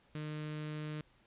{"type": "tone with notch filter", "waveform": "sawtooth", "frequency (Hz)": 152.3, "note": "D#3", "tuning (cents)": -37, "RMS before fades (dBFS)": -41, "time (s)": [0.15, 1.01], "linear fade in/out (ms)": 0, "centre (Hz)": 800, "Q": 1.4, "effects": ["pink hiss -68 dBFS RMS until 1.26 s", "resampled to 8000 Hz"]}